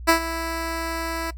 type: tone with ADSR envelope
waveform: 10% pulse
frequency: 329.6 Hz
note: E4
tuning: in tune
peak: -4 dBFS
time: 0.07-1.31 s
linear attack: 22 ms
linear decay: 100 ms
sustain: -14 dB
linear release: 10 ms
effects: noise-tail reverb RT60 0.1 s tail -19 dB re dry + added 60 Hz sine -33 dBFS peak until 1.37 s